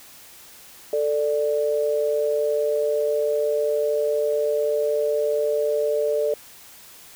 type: tone pair together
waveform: sine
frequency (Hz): 442 / 590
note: A4 / D5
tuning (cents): +8 / +8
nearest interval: perfect fourth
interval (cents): 500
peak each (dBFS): -22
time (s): 0.93-6.34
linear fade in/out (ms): 2
effects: white hiss -46 dBFS RMS until 7.15 s